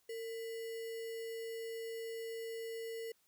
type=tone with sample-and-hold; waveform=sine; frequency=454.5 Hz; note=A#4; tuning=44 cents flat; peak=-40 dBFS; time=0.09-3.12 s; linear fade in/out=5 ms; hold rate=2450 Hz; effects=white hiss -74 dBFS RMS until 3.27 s